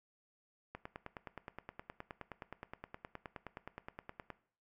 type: click train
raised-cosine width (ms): 0.5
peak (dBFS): -29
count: 35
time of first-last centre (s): 0.75-4.303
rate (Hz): 9.57
effects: noise-tail reverb RT60 0.5 s tail -17 dB re dry